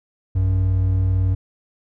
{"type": "tone pair together", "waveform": "triangle", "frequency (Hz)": [55.89, 94], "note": ["A1", "F#2"], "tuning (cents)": [28, 28], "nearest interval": "major sixth", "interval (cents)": 900, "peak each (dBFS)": [-22, -14], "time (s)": [0.35, 1.35], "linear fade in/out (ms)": 10, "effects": []}